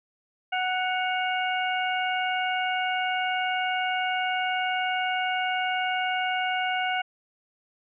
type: harmonic tone with a mistuned harmonic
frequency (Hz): 740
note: F#5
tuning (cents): 0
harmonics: 1 / 2 / 3 / 4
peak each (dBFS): -27 / -30 / -32 / -33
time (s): 0.52-7.02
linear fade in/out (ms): 10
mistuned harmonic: 4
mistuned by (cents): -78
effects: none